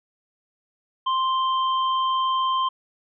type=tone pair together; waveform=sine; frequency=1046.5 / 3136 Hz; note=C6 / G7; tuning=0 / 0 cents; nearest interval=octave + perfect fifth; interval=1900 cents; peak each=-20 / -30 dBFS; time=1.06-2.69 s; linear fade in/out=10 ms; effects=none